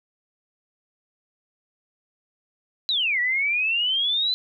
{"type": "exponential two-way sweep", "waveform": "sine", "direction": "down then up", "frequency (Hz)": [4069, 1920, 4069], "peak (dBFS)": -20, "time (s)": [2.89, 4.34], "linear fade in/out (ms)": 0, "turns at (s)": 3.2, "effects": []}